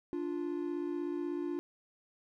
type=tone pair together; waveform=triangle; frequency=292.9 / 349.2 Hz; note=D4 / F4; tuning=-5 / 0 cents; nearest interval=minor third; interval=305 cents; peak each=-35 / -34 dBFS; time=0.13-1.59 s; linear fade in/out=0 ms; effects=none